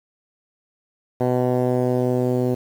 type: tone with low-pass filter sweep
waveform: 10% pulse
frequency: 125.3 Hz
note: B2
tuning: 25 cents sharp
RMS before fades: -20 dBFS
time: 1.2-2.55 s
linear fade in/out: 10 ms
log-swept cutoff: 750 to 430 Hz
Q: 1.1
effects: 7-bit